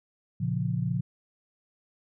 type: chord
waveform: sine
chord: Bb minor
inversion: none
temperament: just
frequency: 116.54 / 139.85 / 174.81 Hz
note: Bb2 / Db3 / F3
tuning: 0 / +16 / +2 cents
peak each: -30 dBFS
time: 0.4-1.01 s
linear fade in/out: 10 ms
effects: none